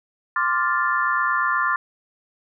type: chord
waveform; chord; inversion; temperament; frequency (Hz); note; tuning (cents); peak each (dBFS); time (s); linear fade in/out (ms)
sine; D minor seventh; third; equal; 1046.5 / 1174.7 / 1396.9 / 1760; C6 / D6 / F6 / A6; 0 / 0 / 0 / 0; -24; 0.36-1.76; 2
effects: none